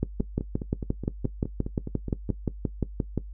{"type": "two click trains", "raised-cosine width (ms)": 3, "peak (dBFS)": [-19, -12], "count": [11, 19], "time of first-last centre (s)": [[0.2, 2.292], [0.03, 3.177]], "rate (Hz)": [4.78, 5.72], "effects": ["noise-tail reverb RT60 0.1 s tail -17 dB re dry", "added 50 Hz sine -37 dBFS peak until 3.33 s"]}